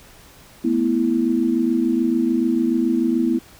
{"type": "chord", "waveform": "sine", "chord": "A suspended second", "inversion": "none", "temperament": "equal", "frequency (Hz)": [220, 246.9, 329.6], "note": ["A3", "B3", "E4"], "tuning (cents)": [0, 0, 0], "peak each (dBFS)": [-24, -19, -20], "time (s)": [0.64, 3.39], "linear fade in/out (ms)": 10, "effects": ["pink hiss -47 dBFS RMS until 3.59 s"]}